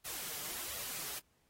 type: noise with flanger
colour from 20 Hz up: white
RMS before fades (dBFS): -42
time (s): 0.04-1.2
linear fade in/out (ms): 20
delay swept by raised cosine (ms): 1.5 to 7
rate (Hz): 1.4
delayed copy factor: +0.6
effects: pink hiss -75 dBFS RMS until 1.49 s + AAC 48 kbps